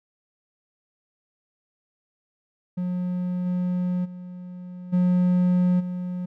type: tone with level steps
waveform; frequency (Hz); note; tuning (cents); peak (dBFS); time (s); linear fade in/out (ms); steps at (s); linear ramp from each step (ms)
triangle; 180; F#3; -47; -22 / -20 / -33 / -15 / -25; 2.77-6.26; 10; 3.45 / 4.04 / 4.92 / 5.79; 20
effects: none